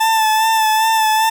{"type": "tone with vibrato", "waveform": "40% pulse", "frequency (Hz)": 880, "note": "A5", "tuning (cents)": 0, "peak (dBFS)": -11, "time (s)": [0, 1.3], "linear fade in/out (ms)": 10, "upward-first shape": "sine", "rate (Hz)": 2.5, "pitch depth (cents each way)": 29, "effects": ["8-bit"]}